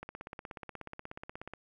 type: click train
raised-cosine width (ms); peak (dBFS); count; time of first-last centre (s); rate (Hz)
0.5; -27; 26; 0.03-1.536; 16.6
effects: 11-bit